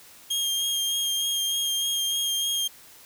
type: tone with vibrato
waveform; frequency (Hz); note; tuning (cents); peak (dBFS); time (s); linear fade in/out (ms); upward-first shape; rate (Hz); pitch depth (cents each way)
sawtooth; 3227; G7; +50; -21; 0.3-2.68; 10; sine; 3.3; 16
effects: white hiss -50 dBFS RMS until 3.05 s